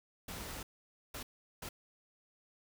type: noise bursts at uneven times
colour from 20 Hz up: pink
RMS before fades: -44 dBFS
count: 3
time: 0.28-0.63 / 1.14-1.23 / 1.62-1.69 s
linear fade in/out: 5 ms
effects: none